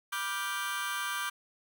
sawtooth chord, G dominant seventh, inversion first, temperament just, 980 / 1176 / 1411.2 / 1568 Hz, B5 / D6 / F6 / G6, -14 / +2 / +18 / 0 cents, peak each -38 / -32 / -38 / -32 dBFS, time 0.12-1.3 s, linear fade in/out 10 ms, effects none

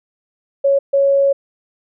sine tone bursts at uneven times, 554.4 Hz, C#5, in tune, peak -10 dBFS, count 2, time 0.64-0.79 / 0.93-1.33 s, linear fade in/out 10 ms, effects none

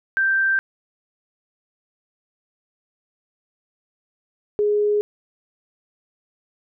sine tone pair in turn, 1568 / 416.2 Hz, G6 / G#4, 0 / +4 cents, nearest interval octave + major seventh, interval 2296 cents, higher first, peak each -16 dBFS, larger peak neither, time 0.17-0.59 / 4.59-5.01 s, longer neither, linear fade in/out 0 ms, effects none

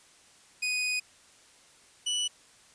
sawtooth tone pair in turn, 2489 / 2960 Hz, D#7 / F#7, 0 / 0 cents, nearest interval minor third, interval 300 cents, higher second, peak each -24 dBFS, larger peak neither, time 0.62-1 / 2.06-2.28 s, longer first, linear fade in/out 10 ms, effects white hiss -58 dBFS RMS until 2.74 s + resampled to 22050 Hz

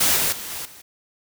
white noise with level steps, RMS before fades -18 / -21 / -33 / -31 / -44 dBFS, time 0-0.82 s, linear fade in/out 10 ms, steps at 0.16 / 0.32 / 0.5 / 0.65 s, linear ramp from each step 5 ms, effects none

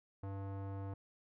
square tone with low-pass filter, 98 Hz, G2, in tune, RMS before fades -43 dBFS, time 0.23-0.94 s, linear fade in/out 5 ms, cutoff 970 Hz, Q 1.2, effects none

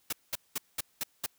white noise bursts, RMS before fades -32 dBFS, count 6, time 0.1-1.262 s, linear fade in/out 5 ms, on 27 ms, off 200 ms, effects white hiss -69 dBFS RMS until 1.38 s

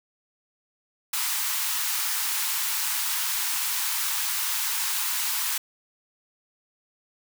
white high-pass noise, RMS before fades -27 dBFS, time 1.13-5.58 s, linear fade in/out 5 ms, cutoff 820 Hz, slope 96 dB/octave, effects none

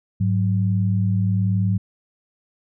sine tone pair together, 103.83 / 185 Hz, G#2 / F#3, 0 / 0 cents, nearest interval minor seventh, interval 1000 cents, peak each -18 / -22 dBFS, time 0.2-1.78 s, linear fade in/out 10 ms, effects none

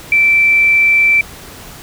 sine tone, 2334 Hz, D7, 11 cents flat, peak -7 dBFS, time 0.12-1.21 s, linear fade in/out 2 ms, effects pink hiss -34 dBFS RMS until 1.82 s

